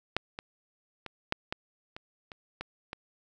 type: clicks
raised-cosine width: 0.3 ms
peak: -10 / -21 / -23 / -11 / -16 / -25 / -27 / -20 / -21 dBFS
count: 9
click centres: 0.166 / 0.389 / 1.063 / 1.324 / 1.525 / 1.965 / 2.318 / 2.61 / 2.931 s
effects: none